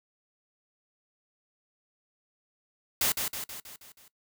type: noise with echo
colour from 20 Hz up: white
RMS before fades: -26 dBFS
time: 3.01-3.12 s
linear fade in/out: 2 ms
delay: 160 ms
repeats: 6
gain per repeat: -5 dB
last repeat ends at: 4.08 s
effects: noise-tail reverb RT60 0.1 s tail -19 dB re dry